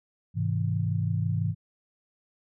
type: chord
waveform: sine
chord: Ab augmented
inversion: none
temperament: just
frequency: 103.83 / 129.78 / 162.23 Hz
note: Ab2 / C3 / E3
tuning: 0 / -14 / -27 cents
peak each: -27 / -31 / -29 dBFS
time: 0.34-1.55 s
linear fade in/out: 50 ms
effects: none